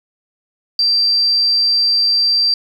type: tone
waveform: sine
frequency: 4699 Hz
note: D8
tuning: in tune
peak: -11 dBFS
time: 0.79-2.54 s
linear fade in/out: 2 ms
effects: 7-bit